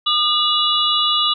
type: tone cluster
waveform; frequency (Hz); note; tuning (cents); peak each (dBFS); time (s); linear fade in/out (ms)
sine; 1216 / 2895 / 3468 / 3901; D#6 / F#7 / A7 / B7; -40 / -38 / -26 / -22; -20; 0.06-1.34; 10
effects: none